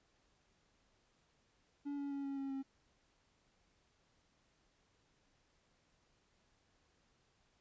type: tone with pitch steps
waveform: triangle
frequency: 285.4 / 282.3 / 279.2 / 276.2 / 273.1 / 270.2 Hz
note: D4 / C#4 / C#4 / C#4 / C#4 / C#4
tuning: -49 / +32 / +13 / -6 / -26 / -44 cents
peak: -37 dBFS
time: 1.85-2.63 s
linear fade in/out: 20 ms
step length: 130 ms
effects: pink hiss -75 dBFS RMS until 7.6 s + resampled to 16000 Hz